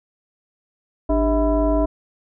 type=tone with frequency modulation; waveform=sine; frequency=296.5 Hz; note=D4; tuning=17 cents sharp; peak=-15 dBFS; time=1.09-1.86 s; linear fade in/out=10 ms; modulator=348 Hz; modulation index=1.4; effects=none

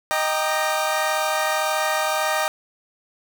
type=chord; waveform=25% pulse; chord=Eb major seventh; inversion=none; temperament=equal with one note detuned; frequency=622.3 / 784 / 932.3 / 1202.8 Hz; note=Eb5 / G5 / Bb5 / D6; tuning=0 / 0 / 0 / +41 cents; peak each=-20 / -22 / -24 / -25 dBFS; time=0.11-2.48 s; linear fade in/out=0 ms; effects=none

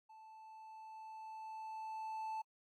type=tone with level ramp; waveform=triangle; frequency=878 Hz; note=A5; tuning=4 cents flat; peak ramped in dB=-54 to -37 dBFS; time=0.09-2.42 s; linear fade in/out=10 ms; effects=AAC 48 kbps

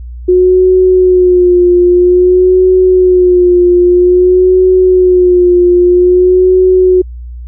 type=tone with vibrato; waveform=sine; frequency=362.3 Hz; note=F#4; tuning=36 cents flat; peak=-3 dBFS; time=0.28-7.02 s; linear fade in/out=10 ms; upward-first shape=sine; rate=0.51 Hz; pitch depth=40 cents each way; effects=added 60 Hz sine -22 dBFS peak until 7.47 s

